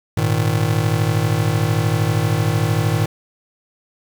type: chord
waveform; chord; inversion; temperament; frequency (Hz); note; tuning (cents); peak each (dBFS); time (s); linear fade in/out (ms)
square; Ab suspended second; none; just; 103.83 / 116.8 / 155.74; Ab2 / Bb2 / Eb3; 0 / +4 / +2; -21; 0.17-3.06; 5
effects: 7-bit